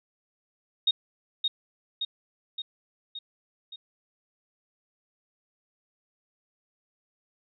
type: tone with echo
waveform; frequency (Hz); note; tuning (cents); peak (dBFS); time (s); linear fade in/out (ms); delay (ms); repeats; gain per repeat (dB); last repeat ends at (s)
sine; 3722; A#7; -3; -19; 0.87-0.91; 5; 570; 5; -4; 3.76
effects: none